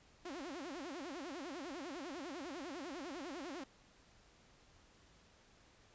sawtooth tone with vibrato, 311.1 Hz, D#4, in tune, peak -40 dBFS, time 0.25-3.64 s, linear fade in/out 5 ms, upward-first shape sine, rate 10 Hz, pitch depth 290 cents each way, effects pink hiss -66 dBFS RMS until 5.94 s + resampled to 16000 Hz

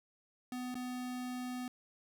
square tone with dropouts, 250 Hz, B3, 21 cents sharp, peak -39 dBFS, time 0.52-1.68 s, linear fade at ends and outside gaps 2 ms, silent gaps 0.744-0.753 s, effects none

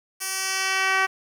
10% pulse tone with band-pass filter sweep, 381.9 Hz, G4, 45 cents flat, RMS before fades -24 dBFS, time 0.2-1.07 s, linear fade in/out 20 ms, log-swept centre 11000 to 1600 Hz, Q 0.83, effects 8-bit

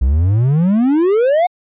triangle exponential sweep, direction up, 59.7 to 740 Hz, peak -8 dBFS, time 0.01-1.47 s, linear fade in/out 10 ms, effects resampled to 8000 Hz

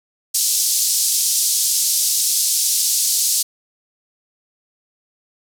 pink band-pass noise, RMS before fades -18 dBFS, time 0.34-3.43 s, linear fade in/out 10 ms, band 4900 to 13000 Hz, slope 24 dB/octave, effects none

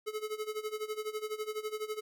square tone with tremolo, 429.3 Hz, A4, 43 cents flat, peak -33 dBFS, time 0.06-2.01 s, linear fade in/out 20 ms, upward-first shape sine, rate 12 Hz, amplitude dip 85%, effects none

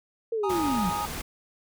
sine linear sweep, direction down, 466.2 to 168.6 Hz, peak -25 dBFS, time 0.32-0.9 s, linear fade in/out 5 ms
triangle chord, Ab suspended second, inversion none, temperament equal, 830.6 / 932.3 / 1244.5 Hz, Ab5 / Bb5 / Eb6, 0 / 0 / 0 cents, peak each -29 / -32 / -30 dBFS, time 0.43-1.06 s, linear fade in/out 10 ms
pink noise, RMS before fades -35 dBFS, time 0.49-1.22 s, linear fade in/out 10 ms
effects none

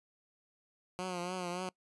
10% pulse tone with vibrato, 180 Hz, F#3, 47 cents flat, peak -28 dBFS, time 0.99-1.69 s, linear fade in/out 0 ms, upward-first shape triangle, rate 3.5 Hz, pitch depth 67 cents each way, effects noise-tail reverb RT60 0.1 s tail -24 dB re dry + resampled to 24000 Hz

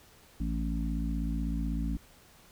harmonic tone, 56.1 Hz, A1, 34 cents sharp, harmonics 1 / 3 / 4 / 5, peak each -31 / -36 / -37 / -38 dBFS, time 0.4-1.97 s, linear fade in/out 5 ms, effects pink hiss -58 dBFS RMS until 2.51 s

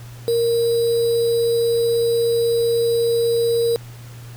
sine tone with sample-and-hold, 466.2 Hz, A#4, in tune, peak -15 dBFS, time 0.28-3.76 s, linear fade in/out 0 ms, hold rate 4410 Hz, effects added 119 Hz sine -35 dBFS peak until 4.36 s + pink hiss -45 dBFS RMS until 4.36 s

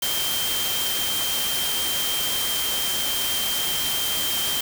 sine tone in noise, 3153 Hz, G7, 9 cents sharp, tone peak -26 dBFS, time 0.02-4.61 s, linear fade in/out 5 ms, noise white, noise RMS -26 dBFS, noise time 0.02-4.61 s, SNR -3 dB, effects none

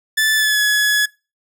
sawtooth tone with pitch glide, 1750 to 1694.3 Hz, A6 to G#6, -10 to +34 cents, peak -10 dBFS, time 0.17-1.06 s, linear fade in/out 10 ms, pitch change -56 cents, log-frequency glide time 0.35-0.6 s, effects noise-tail reverb RT60 0.3 s tail -24 dB re dry

